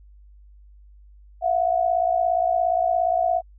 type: tone pair together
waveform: sine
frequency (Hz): 670.8 / 728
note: E5 / F#5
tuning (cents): +30 / -28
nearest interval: minor second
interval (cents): 142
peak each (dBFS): -21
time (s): 1.41-3.42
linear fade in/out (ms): 50
effects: added 50 Hz sine -46 dBFS peak until 3.58 s